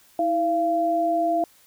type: tone pair together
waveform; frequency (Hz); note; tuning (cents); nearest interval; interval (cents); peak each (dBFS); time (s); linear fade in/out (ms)
sine; 323.6 / 685; E4 / F5; -32 / -34; octave + minor second; 1298; -26 / -20; 0.19-1.44; 2
effects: white hiss -56 dBFS RMS until 1.66 s